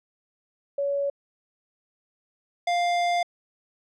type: tone pair in turn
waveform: sine / square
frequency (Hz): 563 / 699.6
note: C#5 / F5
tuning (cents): +27 / +3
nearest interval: major third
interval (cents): 376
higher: second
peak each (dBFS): -23 / -22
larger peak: second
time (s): 0.78-1.1 / 2.67-3.23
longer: second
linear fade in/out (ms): 5
effects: low-pass 5000 Hz 12 dB/octave